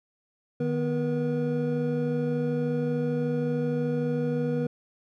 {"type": "tone cluster", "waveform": "triangle", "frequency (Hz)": [152.6, 245.9, 481.3], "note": ["D#3", "B3", "B4"], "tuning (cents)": [-33, -7, -45], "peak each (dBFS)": -27, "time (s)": [0.6, 4.67], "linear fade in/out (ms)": 5, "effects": []}